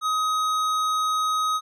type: tone with tanh clipping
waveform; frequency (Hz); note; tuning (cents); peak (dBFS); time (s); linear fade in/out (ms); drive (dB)
triangle; 1260; D#6; +21; -23; 0.01-1.61; 50; 18
effects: none